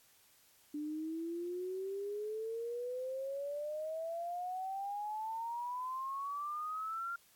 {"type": "exponential sweep", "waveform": "sine", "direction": "up", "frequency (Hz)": [294, 1396.9], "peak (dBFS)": -37, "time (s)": [0.74, 7.16], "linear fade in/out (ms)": 5, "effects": ["white hiss -66 dBFS RMS until 7.35 s", "AAC 64 kbps"]}